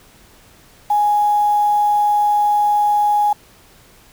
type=tone with quantisation; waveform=sine; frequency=830.6 Hz; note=G#5; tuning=in tune; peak=-12 dBFS; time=0.9-3.33 s; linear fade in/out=5 ms; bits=6; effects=pink hiss -48 dBFS RMS until 4.12 s